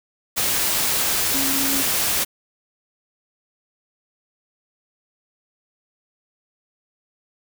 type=tone in noise; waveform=sine; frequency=273.1 Hz; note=C#4; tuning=26 cents flat; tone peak=-26 dBFS; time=1.33-1.83 s; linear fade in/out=20 ms; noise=white; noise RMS=-21 dBFS; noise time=0.36-2.25 s; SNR=-8 dB; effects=none